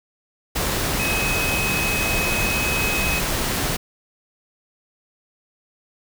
sine tone in noise, 2541 Hz, D#7, 36 cents sharp, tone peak -23 dBFS, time 0.99-3.2 s, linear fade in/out 10 ms, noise pink, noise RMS -23 dBFS, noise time 0.55-3.77 s, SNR -3 dB, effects none

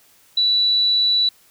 sine tone, 3948 Hz, B7, 1 cent flat, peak -14 dBFS, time 0.37-1.29 s, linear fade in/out 5 ms, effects white hiss -54 dBFS RMS until 1.5 s

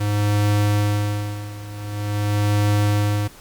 square tone with tremolo, 103.6 Hz, G#2, 4 cents flat, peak -16 dBFS, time 0-3.28 s, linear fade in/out 10 ms, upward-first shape sine, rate 0.46 Hz, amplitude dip 85%, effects pink hiss -45 dBFS RMS until 3.4 s + Opus 48 kbps

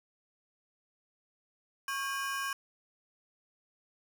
35% pulse ring-modulated tone, 1355 Hz, E6, 47 cents sharp, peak -28 dBFS, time 1.88-2.53 s, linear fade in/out 2 ms, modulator 252 Hz, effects none

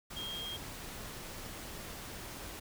sine tone in noise, 3231 Hz, G#7, 48 cents flat, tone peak -39 dBFS, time 0.16-0.57 s, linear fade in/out 10 ms, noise pink, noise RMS -45 dBFS, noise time 0.1-2.6 s, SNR +3 dB, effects none

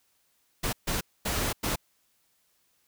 pink noise bursts at uneven times, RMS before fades -29 dBFS, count 4, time 0.63-0.73 / 0.87-1.01 / 1.25-1.53 / 1.63-1.76 s, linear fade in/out 10 ms, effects white hiss -70 dBFS RMS until 2.87 s

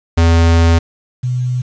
square / sine tone pair in turn, 83.4 / 124.96 Hz, E2 / B2, +21 / +21 cents, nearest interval perfect fifth, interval 700 cents, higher second, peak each -8 / -14 dBFS, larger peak first, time 0.17-0.79 / 1.23-1.62 s, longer first, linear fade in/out 10 ms, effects resampled to 16000 Hz + 7-bit

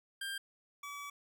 25% pulse tone pair in turn, 1592 / 1144.1 Hz, G6 / D6, +26 / -46 cents, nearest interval tritone, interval 572 cents, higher first, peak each -34 / -39 dBFS, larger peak first, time 0.21-0.38 / 0.83-1.1 s, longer second, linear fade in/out 5 ms, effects none

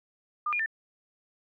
sine tone with pitch steps, 1210 / 2424 / 1788 Hz, D#6 / D#7 / A6, -49 / -46 / +27 cents, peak -26 dBFS, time 0.46-0.661 s, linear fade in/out 5 ms, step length 67 ms, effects none

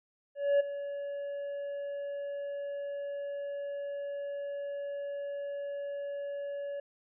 triangle tone with ADSR envelope, 567 Hz, C#5, 39 cents sharp, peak -19 dBFS, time 0.35-6.8 s, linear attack 250 ms, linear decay 13 ms, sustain -14 dB, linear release 4 ms, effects resampled to 8000 Hz

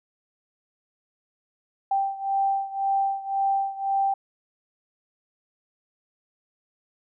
sine beating tone pair, 784 / 785.9 Hz, G5 / G5, 0 / +4 cents, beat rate 1.9 Hz, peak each -24 / -27 dBFS, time 1.91-4.14 s, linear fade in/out 5 ms, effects none

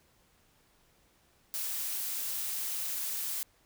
blue noise, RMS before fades -35 dBFS, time 1.54-3.43 s, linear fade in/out 0 ms, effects pink hiss -67 dBFS RMS until 3.65 s

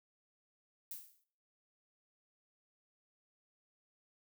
violet noise with exponential decay, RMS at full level -42 dBFS, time 0.91-1.24 s, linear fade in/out 2 ms, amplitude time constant 71 ms, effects noise-tail reverb RT60 0.5 s tail -17 dB re dry

